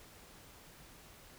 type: silence
effects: pink hiss -57 dBFS RMS until 1.38 s